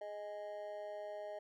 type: tone with amplitude modulation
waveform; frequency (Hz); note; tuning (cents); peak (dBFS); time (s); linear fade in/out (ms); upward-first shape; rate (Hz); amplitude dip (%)
triangle; 622.3; D#5; 0; -37; 0.01-1.39; 5; sine; 205; 85
effects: none